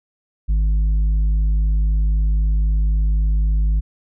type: tone with tanh clipping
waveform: sine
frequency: 51.91 Hz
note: G#1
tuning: in tune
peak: -15 dBFS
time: 0.48-3.81 s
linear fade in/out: 20 ms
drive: 5 dB
effects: none